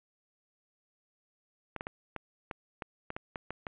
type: clicks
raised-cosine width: 0.5 ms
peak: -22 dBFS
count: 11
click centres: 1.763 / 1.809 / 1.869 / 2.163 / 2.512 / 2.822 / 3.104 / 3.165 / 3.358 / 3.506 / 3.668 s
effects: resampled to 8000 Hz + 9-bit